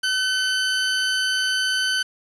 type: tone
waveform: 20% pulse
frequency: 1519 Hz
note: F#6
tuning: 45 cents sharp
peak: -15 dBFS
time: 0.03-2.03 s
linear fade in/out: 10 ms
effects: resampled to 24000 Hz + 7-bit